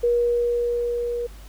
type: tone with level ramp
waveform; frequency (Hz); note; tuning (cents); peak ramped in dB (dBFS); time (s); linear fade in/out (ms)
sine; 478; A#4; +43; -16 to -24; 0.03-1.27; 10
effects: added 50 Hz sine -39 dBFS peak until 1.48 s + pink hiss -50 dBFS RMS until 1.48 s